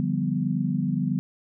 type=chord; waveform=sine; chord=G dominant seventh; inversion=second; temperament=equal; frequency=146.83 / 174.61 / 196 / 246.9 Hz; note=D3 / F3 / G3 / B3; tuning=0 / 0 / 0 / 0 cents; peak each=-28 dBFS; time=0-1.19 s; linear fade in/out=0 ms; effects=none